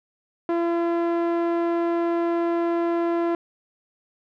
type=tone with low-pass filter; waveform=sawtooth; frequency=339.6 Hz; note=F4; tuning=48 cents flat; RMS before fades=-23 dBFS; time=0.49-3.35 s; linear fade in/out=2 ms; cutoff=1200 Hz; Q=0.66; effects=none